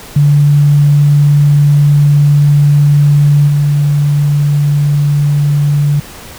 sine tone with level steps, 145.2 Hz, D3, 19 cents flat, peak -4 / -7 dBFS, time 0.16-6 s, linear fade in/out 5 ms, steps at 3.47 s, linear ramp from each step 20 ms, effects pink hiss -31 dBFS RMS until 6.38 s

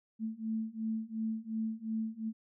sine beating tone pair, 220 / 222.8 Hz, A3 / A3, 0 / +22 cents, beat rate 2.8 Hz, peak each -37 / -36 dBFS, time 0.19-2.33 s, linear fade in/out 50 ms, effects none

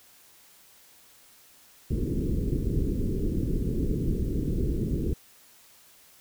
pink low-pass noise, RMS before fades -27 dBFS, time 1.9-5.14 s, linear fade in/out 10 ms, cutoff 420 Hz, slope 48 dB/octave, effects white hiss -56 dBFS RMS until 6.2 s

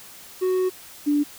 triangle / sine tone pair in turn, 370.2 / 292.2 Hz, F#4 / D4, +1 / -9 cents, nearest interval major third, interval 410 cents, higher first, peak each -17 dBFS, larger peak neither, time 0.41-0.7 / 1.06-1.24 s, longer first, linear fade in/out 20 ms, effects white hiss -44 dBFS RMS until 1.38 s

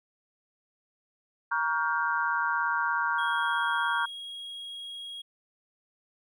sine chord, G half-diminished seventh, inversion first, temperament just, 940.8 / 1128.9 / 1411.2 / 1568 Hz, Bb5 / Db6 / F6 / G6, +16 / +31 / +18 / 0 cents, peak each -30 / -32 / -30 / -31 dBFS, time 1.51-4.06 s, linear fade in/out 10 ms
triangle tone, 3291 Hz, G#7, 16 cents flat, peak -36 dBFS, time 3.18-5.22 s, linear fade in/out 10 ms
effects none

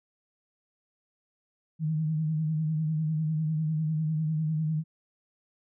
sine tone with vibrato, 156.4 Hz, D#3, 9 cents sharp, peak -25 dBFS, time 1.79-4.84 s, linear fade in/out 50 ms, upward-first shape triangle, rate 10 Hz, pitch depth 61 cents each way, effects none

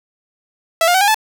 sawtooth tone with pitch steps, 659.3 / 706.6 / 757.3 / 811.7 / 870 Hz, E5 / F5 / F#5 / G#5 / A5, 0 / +20 / +40 / -40 / -20 cents, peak -7 dBFS, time 0.81-1.145 s, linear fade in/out 2 ms, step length 67 ms, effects none

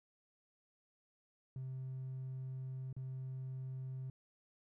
triangle tone with dropouts, 130.81 Hz, C3, in tune, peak -38 dBFS, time 1.56-4.1 s, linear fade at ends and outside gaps 2 ms, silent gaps 2.928-2.965 s, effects tanh soft clip ceiling -37 dBFS

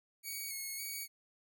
5% pulse tone with vibrato, 2217 Hz, C#7, in tune, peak -30 dBFS, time 0.23-1.08 s, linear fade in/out 50 ms, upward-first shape square, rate 1.8 Hz, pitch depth 28 cents each way, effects none

